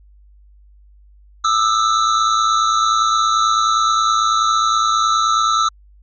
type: tone pair together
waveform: square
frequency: 1209.1 / 1318.5 Hz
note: D#6 / E6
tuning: -50 / 0 cents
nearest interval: minor second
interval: 150 cents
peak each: -19 / -15 dBFS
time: 1.44-5.69 s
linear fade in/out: 10 ms
effects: added 50 Hz sine -44 dBFS peak until 6.02 s + MP3 32 kbps